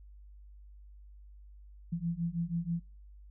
sine beating tone pair, 166.2 / 172.4 Hz, E3 / F3, +15 / -22 cents, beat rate 6.2 Hz, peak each -35 / -34 dBFS, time 1.92-2.8 s, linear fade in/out 10 ms, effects noise-tail reverb RT60 0.3 s tail -25 dB re dry + added 50 Hz sine -50 dBFS peak until 3.3 s

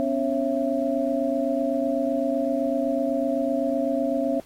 sine tone cluster, 255.1 / 283 / 545 / 669 Hz, C4 / C#4 / C#5 / E5, -44 / +36 / -29 / +25 cents, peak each -27 dBFS, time 0-4.4 s, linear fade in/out 0 ms, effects pink hiss -54 dBFS RMS until 4.45 s + AAC 48 kbps

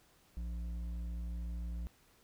sine tone with hard clipping, 58.27 Hz, A#1, in tune, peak -39 dBFS, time 0.37-1.87 s, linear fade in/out 0 ms, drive 7 dB, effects pink hiss -67 dBFS RMS until 2.23 s

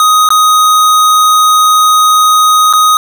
square tone with dropouts, 1251 Hz, D#6, 9 cents sharp, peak -5 dBFS, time 0-2.97 s, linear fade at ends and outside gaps 1 ms, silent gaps 0.289-0.304 / 2.728-2.735 s, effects none

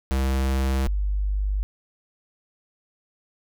square / sine tone pair in turn, 66.4 / 49.74 Hz, C2 / G1, +26 / +26 cents, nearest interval perfect fourth, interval 500 cents, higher first, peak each -21 dBFS, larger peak neither, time 0.11-0.87 / 0.87-1.63 s, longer neither, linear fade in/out 0 ms, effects none

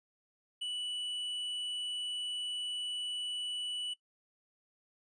triangle tone with tanh clipping, 2960 Hz, F#7, in tune, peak -36 dBFS, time 0.61-3.94 s, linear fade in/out 10 ms, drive 10 dB, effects noise-tail reverb RT60 0.1 s tail -19 dB re dry + resampled to 22050 Hz

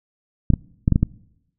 clicks, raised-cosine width 5 ms, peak -3 dBFS, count 6, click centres 0.503 / 0.537 / 0.879 / 0.923 / 0.959 / 1.03 s, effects noise-tail reverb RT60 0.9 s tail -24 dB re dry

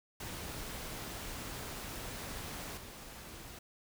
pink noise with level steps, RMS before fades -43 / -49 dBFS, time 0.2-3.59 s, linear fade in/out 5 ms, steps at 2.77 s, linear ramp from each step 5 ms, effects none

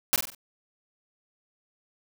white noise with echo, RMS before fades -21 dBFS, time 0.13-0.16 s, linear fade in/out 0 ms, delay 47 ms, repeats 4, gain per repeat -7 dB, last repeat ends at 0.348 s, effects none

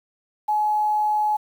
sine tone with quantisation, 847 Hz, G#5, 34 cents sharp, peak -18 dBFS, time 0.48-1.37 s, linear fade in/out 10 ms, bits 8, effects none

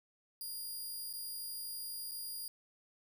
10% pulse tone with dropouts, 4831 Hz, D8, 48 cents sharp, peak -34 dBFS, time 0.41-2.48 s, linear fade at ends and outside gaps 1 ms, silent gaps 1.129-1.136 / 2.112-2.117 s, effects 12-bit

